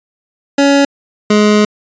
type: tone pair in turn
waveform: 25% pulse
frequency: 280.4 / 210.1 Hz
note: C#4 / G#3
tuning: +20 / +20 cents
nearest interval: perfect fourth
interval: 500 cents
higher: first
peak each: -3 dBFS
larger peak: neither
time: 0.58-0.85 / 1.3-1.65 s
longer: second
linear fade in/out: 5 ms
effects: resampled to 16000 Hz